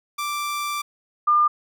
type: tone pair in turn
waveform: sawtooth / sine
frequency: 1174.7 / 1202.9 Hz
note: D6 / D6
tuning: 0 / +41 cents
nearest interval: unison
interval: 41 cents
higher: second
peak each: -21 / -14 dBFS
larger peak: second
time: 0.18-0.82 / 1.27-1.48 s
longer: first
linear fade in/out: 10 ms
effects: none